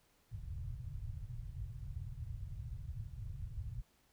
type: low-pass noise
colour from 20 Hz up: white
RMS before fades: -44 dBFS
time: 0.31-3.82 s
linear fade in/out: 10 ms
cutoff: 130 Hz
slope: 48 dB/octave
effects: pink hiss -72 dBFS RMS until 4.12 s